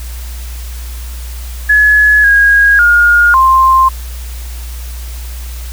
sine tone with pitch steps, 1698 / 1640 / 1424 / 1052 Hz, G#6 / G#6 / F6 / C6, +38 / -22 / +33 / +9 cents, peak -4 dBFS, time 1.69-3.89 s, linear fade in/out 10 ms, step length 550 ms, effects added 60 Hz sine -21 dBFS peak until 5.72 s + white hiss -33 dBFS RMS until 5.72 s

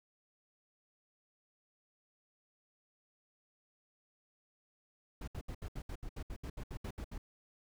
brown noise bursts, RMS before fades -42 dBFS, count 15, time 5.21-7.18 s, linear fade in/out 5 ms, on 66 ms, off 70 ms, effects none

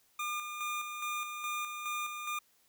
25% pulse tone with tremolo, 1208 Hz, D6, 48 cents sharp, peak -30 dBFS, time 0.19-2.39 s, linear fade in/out 5 ms, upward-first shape square, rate 2.4 Hz, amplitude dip 45%, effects white hiss -69 dBFS RMS until 2.68 s

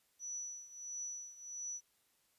sine tone with tremolo, 5920 Hz, F#8, in tune, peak -39 dBFS, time 0.19-1.81 s, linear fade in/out 50 ms, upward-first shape triangle, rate 1.5 Hz, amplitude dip 85%, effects white hiss -75 dBFS RMS until 2.38 s + resampled to 32000 Hz

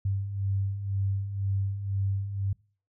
sine beating tone pair, 96.6 / 98.6 Hz, G2 / G2, -25 / +11 cents, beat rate 2 Hz, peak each -34 / -27 dBFS, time 0.05-2.53 s, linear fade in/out 5 ms, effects noise-tail reverb RT60 0.4 s tail -24 dB re dry

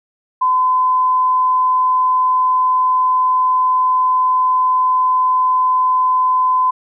sine tone, 1018 Hz, C6, 48 cents flat, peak -11 dBFS, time 0.41-6.71 s, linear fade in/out 10 ms, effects none

